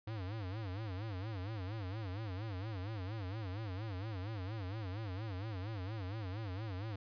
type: tone with vibrato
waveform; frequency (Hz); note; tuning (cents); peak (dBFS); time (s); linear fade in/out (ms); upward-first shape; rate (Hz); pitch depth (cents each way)
square; 101; G#2; -48; -40; 0.07-6.96; 5; sine; 4.3; 200
effects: resampled to 11025 Hz